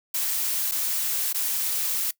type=noise with dropouts; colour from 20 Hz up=blue; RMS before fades=-26 dBFS; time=0.14-2.11 s; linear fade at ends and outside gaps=5 ms; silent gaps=0.713-0.719 / 1.328-1.344 s; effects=noise-tail reverb RT60 0.1 s tail -21 dB re dry